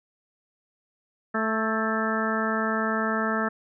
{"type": "harmonic tone with a mistuned harmonic", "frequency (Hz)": 220, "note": "A3", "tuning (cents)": 0, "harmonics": [1, 2, 3, 4, 5, 6, 7, 8], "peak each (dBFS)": [-28, -32, -32, -36, -35, -29, -34, -32], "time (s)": [1.34, 3.49], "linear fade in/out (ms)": 10, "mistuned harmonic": 7, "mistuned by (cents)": 55, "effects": []}